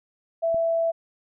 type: tone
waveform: sine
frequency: 663 Hz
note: E5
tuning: 10 cents sharp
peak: -20 dBFS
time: 0.42-0.92 s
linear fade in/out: 20 ms
type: click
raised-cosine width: 3 ms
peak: -26 dBFS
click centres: 0.545 s
effects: none

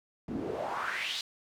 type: noise with band-pass filter sweep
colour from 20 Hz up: pink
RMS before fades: -35 dBFS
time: 0.28-1.21 s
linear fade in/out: 2 ms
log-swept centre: 210 to 4300 Hz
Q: 3.7
effects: none

